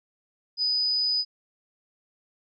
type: tone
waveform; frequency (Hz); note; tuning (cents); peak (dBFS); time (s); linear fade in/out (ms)
sine; 4981; D#8; +1; -22; 0.57-1.25; 50
effects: none